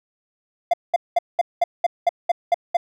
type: tone bursts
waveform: triangle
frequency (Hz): 694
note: F5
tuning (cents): -11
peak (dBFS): -11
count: 10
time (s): 0.71-2.77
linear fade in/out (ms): 5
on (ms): 26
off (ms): 200
effects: none